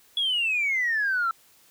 sine exponential sweep, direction down, 3404 to 1318.5 Hz, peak -21 dBFS, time 0.17-1.31 s, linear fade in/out 2 ms, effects tanh soft clip ceiling -18 dBFS + white hiss -58 dBFS RMS until 1.7 s

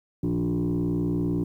sine tone with frequency modulation, 229 Hz, A#3, 31 cents flat, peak -21 dBFS, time 0.23-1.44 s, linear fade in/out 5 ms, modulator 60 Hz, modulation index 2.1, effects tanh soft clip ceiling -20 dBFS + 10-bit

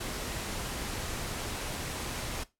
pink noise, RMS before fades -36 dBFS, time 0-2.44 s, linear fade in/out 10 ms, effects noise-tail reverb RT60 0.2 s tail -17 dB re dry + low-pass 12000 Hz 12 dB/octave

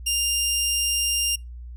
15% pulse tone, 2800 Hz, F7, 4 cents sharp, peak -14 dBFS, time 0.06-1.36 s, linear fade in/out 10 ms, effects noise-tail reverb RT60 0.2 s tail -25 dB re dry + added 60 Hz sine -35 dBFS peak until 1.76 s

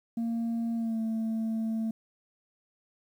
sine tone with pitch glide, 230.8 to 223.1 Hz, A#3 to A3, -17 to +24 cents, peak -25 dBFS, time 0.17-1.91 s, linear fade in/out 5 ms, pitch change -59 cents, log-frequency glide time 0.75-0.99 s, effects tanh soft clip ceiling -27 dBFS + 10-bit

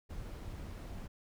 brown noise, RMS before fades -44 dBFS, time 0.09-1.08 s, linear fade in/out 20 ms, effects none

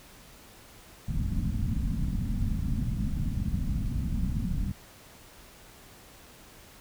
pink low-pass noise, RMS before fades -29 dBFS, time 1.08-4.72 s, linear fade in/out 5 ms, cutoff 250 Hz, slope 48 dB/octave, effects pink hiss -52 dBFS RMS until 6.8 s

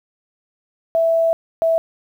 sine tone pair in turn, 659.3 / 656.1 Hz, E5 / E5, 0 / -8 cents, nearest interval unison, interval 8 cents, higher first, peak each -13 dBFS, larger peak neither, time 0.95-1.33 / 1.62-1.78 s, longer first, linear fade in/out 0 ms, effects 8-bit

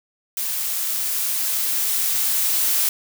blue noise with level ramp, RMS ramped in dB -25 to -19 dBFS, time 0.37-2.89 s, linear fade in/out 2 ms, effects none

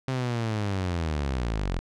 sawtooth linear sweep, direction down, 132.9 to 40.75 Hz, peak -22 dBFS, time 0.08-1.79 s, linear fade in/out 0 ms, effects low-pass 6000 Hz 12 dB/octave

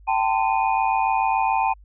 sine tone cluster, 779 / 886 / 1030 / 2469 Hz, G5 / A5 / C6 / D#7, -11 / +12 / -28 / -14 cents, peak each -22 / -21 / -27 / -30 dBFS, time 0.07-1.74 s, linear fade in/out 20 ms, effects added 50 Hz sine -45 dBFS peak until 1.84 s

